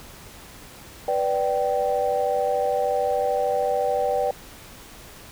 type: chord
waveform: sine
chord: G major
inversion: first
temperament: equal with one note detuned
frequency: 493.9 / 587.3 / 775.4 Hz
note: B4 / D5 / G5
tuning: 0 / 0 / -19 cents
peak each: -24 dBFS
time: 1.08-4.31 s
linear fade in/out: 2 ms
effects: tanh soft clip ceiling -11 dBFS + pink hiss -44 dBFS RMS until 5.31 s